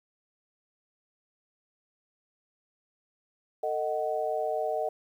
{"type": "chord", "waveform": "sine", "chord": "D# diminished", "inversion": "second", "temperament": "just", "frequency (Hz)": [448, 622.3, 746.7], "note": ["A4", "D#5", "F#5"], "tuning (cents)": [31, 0, 16], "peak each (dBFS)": [-33, -30, -32], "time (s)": [3.63, 4.89], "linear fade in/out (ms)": 5, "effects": ["10-bit"]}